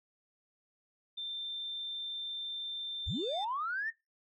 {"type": "tone", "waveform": "sine", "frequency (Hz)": 3574, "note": "A7", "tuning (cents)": 26, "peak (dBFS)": -37, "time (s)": [1.17, 3.45], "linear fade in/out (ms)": 10}
{"type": "linear sweep", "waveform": "sine", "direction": "up", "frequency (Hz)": [32, 1864.7], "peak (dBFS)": -32, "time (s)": [3.06, 3.91], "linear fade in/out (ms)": 20}
{"effects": ["noise-tail reverb RT60 0.2 s tail -19 dB re dry", "tanh soft clip ceiling -26 dBFS"]}